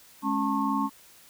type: tone cluster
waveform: sine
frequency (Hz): 212 / 276.3 / 889 / 1087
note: G#3 / C#4 / A5 / C#6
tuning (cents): +36 / -6 / +18 / -34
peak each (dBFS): -30 / -28 / -31 / -29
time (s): 0.22-0.9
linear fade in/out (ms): 50
effects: white hiss -54 dBFS RMS until 1.29 s